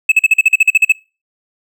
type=tone bursts; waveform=triangle; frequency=2600 Hz; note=E7; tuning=24 cents flat; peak=-3 dBFS; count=12; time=0.09-0.922 s; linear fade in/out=5 ms; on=29 ms; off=44 ms; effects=noise-tail reverb RT60 0.3 s tail -22 dB re dry